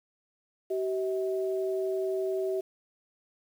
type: tone pair together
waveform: sine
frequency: 382 / 642.4 Hz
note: G4 / E5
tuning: -45 / -45 cents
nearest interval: major sixth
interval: 900 cents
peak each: -28 / -34 dBFS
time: 0.7-2.61 s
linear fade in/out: 10 ms
effects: 9-bit